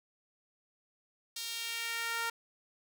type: tone with high-pass filter sweep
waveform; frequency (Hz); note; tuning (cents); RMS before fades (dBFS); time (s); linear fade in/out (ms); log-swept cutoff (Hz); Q
sawtooth; 462; A#4; -16; -37; 1.36-2.3; 5; 4200 to 1200; 1.5
effects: none